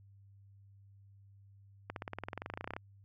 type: accelerating click train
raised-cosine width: 0.5 ms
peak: -24 dBFS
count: 21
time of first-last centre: 1.9-2.765 s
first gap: 62 ms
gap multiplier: 0.96
effects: added 99 Hz sine -57 dBFS peak until 3.04 s